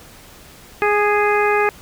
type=harmonic tone with a mistuned harmonic; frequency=415.3 Hz; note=G#4; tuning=in tune; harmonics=1 / 2 / 3 / 4 / 5 / 6; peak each=-17 / -20 / -22 / -23 / -24 / -25 dBFS; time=0.82-1.69 s; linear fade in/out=0 ms; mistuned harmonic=3; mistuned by=-16 cents; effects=pink hiss -43 dBFS RMS until 1.81 s